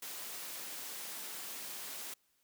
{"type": "high-pass noise", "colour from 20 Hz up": "white", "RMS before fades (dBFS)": -44, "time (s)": [0.02, 2.14], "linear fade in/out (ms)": 5, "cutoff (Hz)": 210, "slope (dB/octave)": 12, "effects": ["white hiss -75 dBFS RMS until 2.43 s"]}